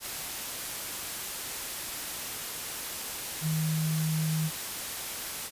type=tone in noise; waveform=sine; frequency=157.3 Hz; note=D#3; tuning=19 cents sharp; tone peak=-26 dBFS; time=3.41-4.51 s; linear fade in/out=50 ms; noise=white; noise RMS=-36 dBFS; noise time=0-5.51 s; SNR=+7 dB; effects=resampled to 32000 Hz